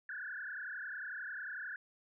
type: tone with frequency modulation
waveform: sine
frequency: 1597 Hz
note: G6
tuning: 32 cents sharp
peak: -40 dBFS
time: 0.09-1.76 s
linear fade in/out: 2 ms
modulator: 31.1 Hz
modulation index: 4.8
effects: none